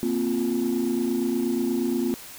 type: chord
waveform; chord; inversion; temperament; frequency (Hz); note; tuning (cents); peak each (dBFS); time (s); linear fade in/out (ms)
sine; Bb suspended second; none; equal; 233.1 / 261.6 / 349.2; Bb3 / C4 / F4; 0 / 0 / 0; -25; 0.03-2.14; 0
effects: tanh soft clip ceiling -17 dBFS + white hiss -42 dBFS RMS until 2.38 s